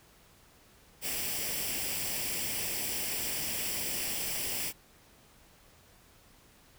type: noise with comb filter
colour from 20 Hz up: white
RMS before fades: -34 dBFS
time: 1.01-4.73 s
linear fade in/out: 50 ms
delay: 0.38 ms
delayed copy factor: +0.6
effects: pink hiss -60 dBFS RMS until 6.78 s